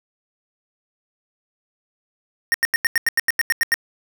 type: tone bursts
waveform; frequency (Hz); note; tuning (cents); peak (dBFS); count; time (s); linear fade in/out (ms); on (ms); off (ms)
square; 1847; A#6; -16; -15; 12; 2.52-3.741; 0; 22; 87
effects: none